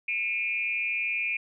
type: tone with frequency modulation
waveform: sine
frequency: 2413 Hz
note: D7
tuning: 46 cents sharp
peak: -26 dBFS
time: 0.08-1.37 s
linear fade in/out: 5 ms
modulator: 198 Hz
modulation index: 0.73
effects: none